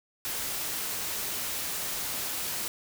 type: noise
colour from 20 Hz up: white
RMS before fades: -33 dBFS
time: 0.25-2.68 s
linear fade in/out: 0 ms
effects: none